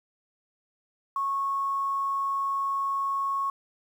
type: tone with quantisation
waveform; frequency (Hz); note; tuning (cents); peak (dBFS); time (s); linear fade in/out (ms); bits
sine; 1100; C#6; -14; -25; 1.16-3.5; 2; 9
effects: none